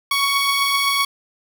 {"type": "beating tone pair", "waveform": "15% pulse", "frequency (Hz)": [1108.7, 1116.5], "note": ["C#6", "C#6"], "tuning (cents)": [0, 12], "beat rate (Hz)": 7.8, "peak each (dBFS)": [-19, -11], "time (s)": [0.11, 1.05], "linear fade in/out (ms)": 5, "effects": ["7-bit"]}